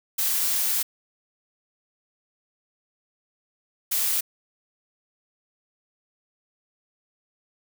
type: noise bursts at uneven times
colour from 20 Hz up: blue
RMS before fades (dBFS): -24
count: 2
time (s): 0.18-0.83 / 3.91-4.21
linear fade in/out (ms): 10
effects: none